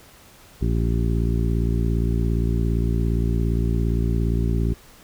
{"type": "harmonic tone with a mistuned harmonic", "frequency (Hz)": 57.4, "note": "A#1", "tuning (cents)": -26, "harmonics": [1, 2, 3, 4, 5, 6, 7], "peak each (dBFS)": [-21, -24, -27, -30, -33, -34, -34], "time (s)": [0.61, 4.74], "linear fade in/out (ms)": 10, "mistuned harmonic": 7, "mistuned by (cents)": -28, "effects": ["pink hiss -49 dBFS RMS until 5.03 s"]}